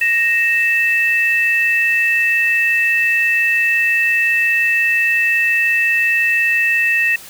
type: tone pair together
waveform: sine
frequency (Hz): 1864.7 / 2639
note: A#6 / E7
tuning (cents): 0 / +1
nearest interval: tritone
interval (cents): 601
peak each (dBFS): -15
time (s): 0.01-7.16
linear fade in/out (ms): 5
effects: white hiss -37 dBFS RMS until 7.29 s